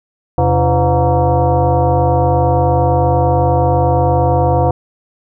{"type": "tone with frequency modulation", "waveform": "sine", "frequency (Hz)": 293.7, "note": "D4", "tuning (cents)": 0, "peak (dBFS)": -9, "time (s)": [0.38, 4.71], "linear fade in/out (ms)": 2, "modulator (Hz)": 212, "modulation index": 2.7, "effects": []}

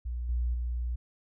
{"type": "tone with level steps", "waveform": "sine", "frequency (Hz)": 60.1, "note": "B1", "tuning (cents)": -46, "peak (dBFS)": [-31, -26, -29], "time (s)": [0.05, 0.96], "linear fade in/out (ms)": 10, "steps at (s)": [0.29, 0.54], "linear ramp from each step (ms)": 2, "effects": []}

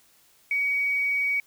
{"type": "tone with quantisation", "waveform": "sine", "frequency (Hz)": 2258, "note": "C#7", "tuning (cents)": 31, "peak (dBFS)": -22, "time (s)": [0.51, 1.4], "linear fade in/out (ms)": 2, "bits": 8, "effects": ["white hiss -60 dBFS RMS until 1.46 s"]}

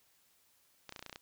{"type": "clicks", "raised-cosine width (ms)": 0.2, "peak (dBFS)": -27, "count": 9, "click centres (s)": [0.893, 0.924, 0.962, 0.993, 1.026, 1.063, 1.096, 1.128, 1.159], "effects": ["white hiss -70 dBFS RMS until 1.21 s"]}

